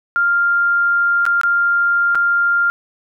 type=tone with dropouts; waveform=sine; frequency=1396.9 Hz; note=F6; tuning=in tune; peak=-12 dBFS; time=0.16-2.7 s; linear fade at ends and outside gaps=0 ms; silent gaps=1.254-1.264 / 1.413-1.434 / 2.148-2.154 s; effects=none